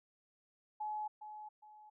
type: tone with echo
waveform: sine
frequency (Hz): 850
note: G#5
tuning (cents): +40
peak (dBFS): -37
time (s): 0.8-1.08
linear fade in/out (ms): 10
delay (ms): 410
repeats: 2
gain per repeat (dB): -9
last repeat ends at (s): 1.9
effects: none